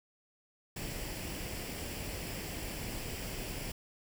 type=noise with comb filter; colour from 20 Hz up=pink; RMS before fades=-40 dBFS; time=0.76-3.72 s; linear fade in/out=5 ms; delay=0.39 ms; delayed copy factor=+0.5; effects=none